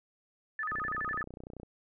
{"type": "tone with vibrato", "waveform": "sine", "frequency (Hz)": 1480, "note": "F#6", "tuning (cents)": 0, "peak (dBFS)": -32, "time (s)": [0.59, 1.23], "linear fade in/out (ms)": 2, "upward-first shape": "square", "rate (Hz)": 12, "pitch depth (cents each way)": 290}
{"type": "click train", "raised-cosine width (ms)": 2, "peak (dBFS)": -31, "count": 29, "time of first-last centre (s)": [0.72, 1.632], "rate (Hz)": 30.7}
{"effects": []}